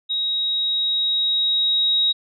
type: tone with level ramp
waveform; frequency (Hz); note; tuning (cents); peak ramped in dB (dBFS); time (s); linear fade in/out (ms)
sine; 3800; A#7; +33; -20 to -15; 0.09-2.13; 20
effects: none